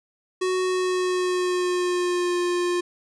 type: tone with pitch glide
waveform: square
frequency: 370 to 353.5 Hz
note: F#4 to F4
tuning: 0 to +21 cents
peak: -22 dBFS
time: 0.41-2.81 s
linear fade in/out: 10 ms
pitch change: -79 cents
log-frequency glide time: 0.62-2.38 s
effects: resampled to 22050 Hz